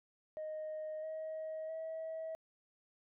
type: tone with pitch steps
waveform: sine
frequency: 621 / 632.2 / 643.6 Hz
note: D#5 / D#5 / E5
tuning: -3 / +27 / -42 cents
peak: -38 dBFS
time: 0.37-2.35 s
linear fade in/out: 0 ms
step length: 660 ms
effects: tanh soft clip ceiling -37 dBFS